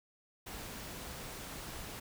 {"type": "noise", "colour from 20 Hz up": "pink", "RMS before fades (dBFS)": -45, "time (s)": [0.46, 2], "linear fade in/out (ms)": 10, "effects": []}